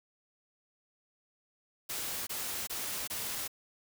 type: noise bursts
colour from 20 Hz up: white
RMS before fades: -37 dBFS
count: 4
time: 1.89-3.479 s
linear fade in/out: 10 ms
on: 380 ms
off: 23 ms
effects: none